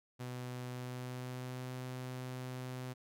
sawtooth tone with pitch glide, 125 to 127.41 Hz, B2 to C3, +21 to -46 cents, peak -37 dBFS, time 0.19-2.94 s, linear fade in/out 20 ms, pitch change +33 cents, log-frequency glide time 0.73-1.71 s, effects none

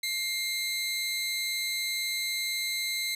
sawtooth tone pair together, 2116 / 3994 Hz, C7 / B7, +19 / +19 cents, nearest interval major seventh, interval 1100 cents, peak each -28 / -29 dBFS, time 0.03-3.15 s, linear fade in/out 5 ms, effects resampled to 32000 Hz + 9-bit

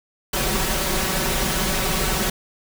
pink noise with comb filter, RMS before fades -22 dBFS, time 0.33-2.3 s, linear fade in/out 5 ms, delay 5.3 ms, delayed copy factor +0.85, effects none

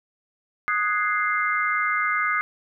sine chord, Ab dominant seventh, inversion second, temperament equal, 1244.5 / 1480 / 1661.2 / 2093 Hz, Eb6 / Gb6 / Ab6 / C7, 0 / 0 / 0 / 0 cents, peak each -24 / -28 / -30 / -25 dBFS, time 0.68-2.41 s, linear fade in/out 0 ms, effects none

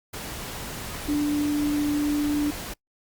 sine tone in noise, 293.7 Hz, D4, in tune, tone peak -21 dBFS, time 1.08-2.51 s, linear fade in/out 10 ms, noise pink, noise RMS -35 dBFS, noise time 0.13-2.74 s, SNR +11 dB, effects noise-tail reverb RT60 0.1 s tail -24 dB re dry + Opus 48 kbps

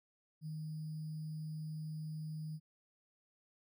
sine tone with sample-and-hold, 155.56 Hz, D#3, in tune, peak -40 dBFS, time 0.41-2.6 s, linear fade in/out 50 ms, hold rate 4900 Hz, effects none

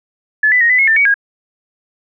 sine tone with pitch steps, 1723 / 1992 / 1871 / 2003 / 2170 / 1787 / 2255 / 1634 Hz, A6 / B6 / A#6 / B6 / C#7 / A6 / C#7 / G#6, -37 / +14 / +6 / +24 / -37 / +26 / +29 / -29 cents, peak -8 dBFS, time 0.43-1.142 s, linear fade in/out 5 ms, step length 89 ms, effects none

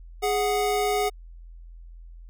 square tone pair together, 415.3 / 736.8 Hz, G#4 / F#5, 0 / -7 cents, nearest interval minor seventh, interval 993 cents, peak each -25 / -26 dBFS, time 0.22-1.1 s, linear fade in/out 20 ms, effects added 42 Hz sine -41 dBFS peak until 2.29 s

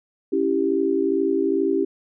sine chord, C# diminished, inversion none, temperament equal, 277.2 / 329.6 / 392 Hz, C#4 / E4 / G4, 0 / 0 / 0 cents, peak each -24 / -23 / -21 dBFS, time 0.32-1.85 s, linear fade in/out 10 ms, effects none

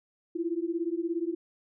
sine beating tone pair, 329 / 346 Hz, E4 / F4, -3 / -16 cents, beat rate 17 Hz, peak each -31 dBFS, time 0.35-1.35 s, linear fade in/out 10 ms, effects none

